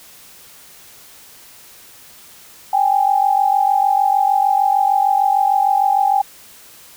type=tone pair together; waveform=sine; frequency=784 / 830.6 Hz; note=G5 / G#5; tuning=0 / 0 cents; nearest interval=minor second; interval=100 cents; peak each=-14 / -16 dBFS; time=2.73-6.22 s; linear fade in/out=5 ms; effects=white hiss -43 dBFS RMS until 6.96 s